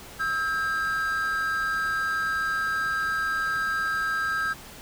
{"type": "tone pair together", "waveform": "triangle", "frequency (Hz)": [1297.7, 1600], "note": ["E6", "G6"], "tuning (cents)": [-28, 35], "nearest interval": "major third", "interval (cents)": 363, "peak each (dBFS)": [-27, -24], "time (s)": [0.19, 4.54], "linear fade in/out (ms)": 20, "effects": ["pink hiss -44 dBFS RMS until 4.81 s"]}